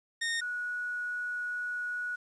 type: tone pair in turn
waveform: sawtooth / sine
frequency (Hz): 1843 / 1462.8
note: A#6 / F#6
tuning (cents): -20 / -20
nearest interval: major third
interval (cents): 400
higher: first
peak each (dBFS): -26 / -32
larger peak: first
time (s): 0.21-0.41 / 0.41-2.16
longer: second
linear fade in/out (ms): 10
effects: resampled to 22050 Hz + 10-bit